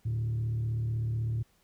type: tone with frequency modulation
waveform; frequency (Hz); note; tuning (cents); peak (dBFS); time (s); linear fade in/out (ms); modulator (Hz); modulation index
sine; 112.9; A2; +45; -26; 0.05-1.43; 10; 36; 0.42
effects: tanh soft clip ceiling -26 dBFS + pink hiss -68 dBFS RMS until 1.63 s